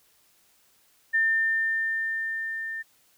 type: tone with level ramp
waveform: sine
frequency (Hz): 1800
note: A6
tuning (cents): +39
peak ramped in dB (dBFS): -19 to -31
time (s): 1.13-2.83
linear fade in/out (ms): 20
effects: white hiss -63 dBFS RMS until 3.17 s